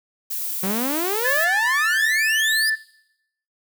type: noise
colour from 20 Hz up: violet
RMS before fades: -27 dBFS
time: 0.3-1.45 s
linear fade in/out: 10 ms
type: exponential sweep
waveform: sawtooth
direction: up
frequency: 182.6 to 5100 Hz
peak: -19 dBFS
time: 0.63-2.7 s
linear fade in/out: 5 ms
type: tone with pitch glide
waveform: sine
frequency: 1728 to 1760.2 Hz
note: A6 to A6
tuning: -32 to 0 cents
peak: -18 dBFS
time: 1.24-2.76 s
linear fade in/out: 20 ms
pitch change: +32 cents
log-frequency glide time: 1.37-1.6 s
effects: noise-tail reverb RT60 0.8 s tail -19 dB re dry